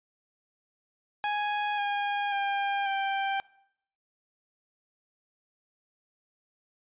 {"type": "tone with pitch steps", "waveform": "sawtooth", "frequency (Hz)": [830.6, 814.9, 799.5, 784.4], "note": ["G#5", "G#5", "G5", "G5"], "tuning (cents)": [0, -33, 34, 1], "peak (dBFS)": -23, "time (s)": [1.24, 3.4], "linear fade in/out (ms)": 0, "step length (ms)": 540, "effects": ["noise-tail reverb RT60 0.7 s tail -22 dB re dry", "resampled to 8000 Hz"]}